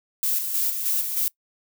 violet noise with tremolo, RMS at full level -23 dBFS, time 0.23-1.28 s, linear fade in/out 0 ms, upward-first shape square, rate 3.2 Hz, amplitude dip 45%, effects noise-tail reverb RT60 0.1 s tail -23 dB re dry

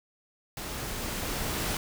pink noise with level ramp, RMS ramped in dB -37 to -30 dBFS, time 0.57-1.77 s, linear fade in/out 2 ms, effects none

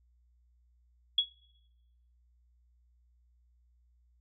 sine tone with exponential decay, 3353 Hz, G#7, 16 cents sharp, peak -19 dBFS, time 1.18-1.29 s, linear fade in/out 5 ms, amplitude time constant 23 ms, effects noise-tail reverb RT60 1.0 s tail -24 dB re dry + added 60 Hz sine -64 dBFS peak until 4.2 s

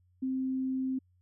sine tone, 261.6 Hz, C4, in tune, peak -29 dBFS, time 0.22-0.99 s, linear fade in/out 10 ms, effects added 90 Hz sine -64 dBFS peak until 1.21 s

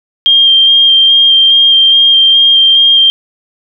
sine tone with vibrato, 3194 Hz, G7, 32 cents sharp, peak -3 dBFS, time 0.26-3.1 s, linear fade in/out 0 ms, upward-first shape square, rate 2.4 Hz, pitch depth 12 cents each way, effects none

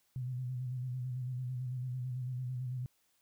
sine tone with vibrato, 126.4 Hz, B2, 41 cents sharp, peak -35 dBFS, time 0.16-2.86 s, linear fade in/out 0 ms, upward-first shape square, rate 9 Hz, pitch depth 41 cents each way, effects white hiss -74 dBFS RMS until 3.21 s

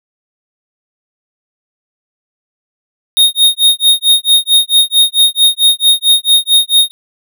square tone with tremolo, 3711 Hz, A#7, 9 cents flat, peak -4 dBFS, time 3.17-6.91 s, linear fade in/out 0 ms, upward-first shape sine, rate 4.5 Hz, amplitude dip 100%, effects none

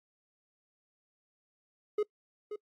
triangle tone with echo, 420 Hz, G#4, 19 cents sharp, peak -24 dBFS, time 1.98-2.03 s, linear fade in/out 5 ms, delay 530 ms, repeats 1, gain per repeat -10 dB, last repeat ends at 2.56 s, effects noise-tail reverb RT60 0.1 s tail -25 dB re dry + AAC 48 kbps

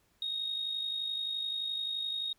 sine tone with amplitude modulation, 3737 Hz, A#7, 4 cents sharp, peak -29 dBFS, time 0.22-2.33 s, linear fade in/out 2 ms, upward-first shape sine, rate 51.6 Hz, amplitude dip 55%, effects tanh soft clip ceiling -27 dBFS + pink hiss -71 dBFS RMS until 2.38 s

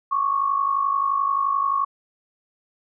sine tone pair together, 1100 / 1151.5 Hz, C#6 / D6, -14 / -34 cents, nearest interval minor second, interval 80 cents, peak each -20 / -25 dBFS, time 0.11-1.85 s, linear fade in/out 10 ms, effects none

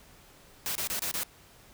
white noise bursts, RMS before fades -32 dBFS, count 5, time 0.66-1.233 s, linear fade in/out 0 ms, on 93 ms, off 27 ms, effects pink hiss -56 dBFS RMS until 1.73 s

